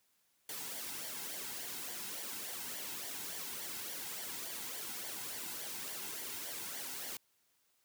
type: noise with flanger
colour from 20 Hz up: white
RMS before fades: -43 dBFS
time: 0.49-7.17 s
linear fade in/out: 2 ms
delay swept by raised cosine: 0.76 to 1.74 ms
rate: 3.5 Hz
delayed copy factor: -0.6
effects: white hiss -75 dBFS RMS until 7.84 s + high-pass 60 Hz 12 dB/octave